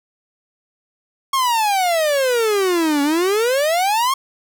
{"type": "exponential two-way sweep", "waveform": "45% pulse", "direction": "down then up", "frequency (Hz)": [1100, 279.3, 1100], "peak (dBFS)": -15, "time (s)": [1.33, 4.14], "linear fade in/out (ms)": 5, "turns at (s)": 3.02, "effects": []}